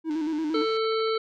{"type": "tone with vibrato", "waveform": "triangle", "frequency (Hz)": 310.9, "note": "D#4", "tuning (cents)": -1, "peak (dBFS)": -23, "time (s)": [0.04, 0.66], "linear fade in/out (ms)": 50, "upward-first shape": "square", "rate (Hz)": 8.7, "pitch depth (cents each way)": 59}
{"type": "click train", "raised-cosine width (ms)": 0.2, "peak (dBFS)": -31, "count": 108, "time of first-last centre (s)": [0.11, 0.766], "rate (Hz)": 163}
{"type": "harmonic tone", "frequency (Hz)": 443.5, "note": "A4", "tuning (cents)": 14, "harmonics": [1, 3, 5, 7, 9, 10], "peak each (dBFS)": [-24, -30, -38, -40, -37, -40], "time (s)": [0.54, 1.18], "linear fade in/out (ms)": 5}
{"effects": []}